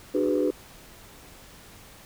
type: chord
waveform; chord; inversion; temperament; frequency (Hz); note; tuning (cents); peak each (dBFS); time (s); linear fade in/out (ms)
sine; G# half-diminished seventh; second; just; 299 / 373.8 / 415.3 / 498.4; D4 / F#4 / G#4 / B4; +31 / +18 / 0 / +16; -25 / -26 / -28 / -26; 0.14-0.51; 10
effects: tanh soft clip ceiling -14 dBFS + pink hiss -49 dBFS RMS until 2.05 s